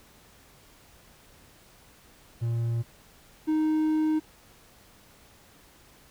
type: tone pair in turn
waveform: triangle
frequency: 116.54 / 311.1 Hz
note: A#2 / D#4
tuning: 0 / 0 cents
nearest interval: octave + perfect fourth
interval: 1700 cents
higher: second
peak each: -23 / -20 dBFS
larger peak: second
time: 2.41-2.83 / 3.47-4.2 s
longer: second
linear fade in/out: 20 ms
effects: pink hiss -56 dBFS RMS until 6.1 s